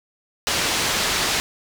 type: low-pass noise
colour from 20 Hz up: white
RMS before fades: -22 dBFS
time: 0.47-1.4 s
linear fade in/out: 0 ms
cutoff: 5400 Hz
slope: 12 dB/octave
effects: none